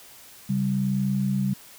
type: tone pair together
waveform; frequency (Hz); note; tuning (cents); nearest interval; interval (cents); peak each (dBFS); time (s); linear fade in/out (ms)
sine; 135.33 / 196; C#3 / G3; -41 / 0; tritone; 641; -26 / -23; 0.49-1.54; 10
effects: white hiss -48 dBFS RMS until 1.78 s